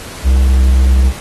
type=tone with pitch glide; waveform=triangle; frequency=65.41 to 64.88 Hz; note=C2 to C2; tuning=0 to -14 cents; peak=-4 dBFS; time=0.23-1.13 s; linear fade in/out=50 ms; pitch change=-14 cents; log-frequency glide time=0.45-0.56 s; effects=pink hiss -30 dBFS RMS until 1.2 s + AAC 32 kbps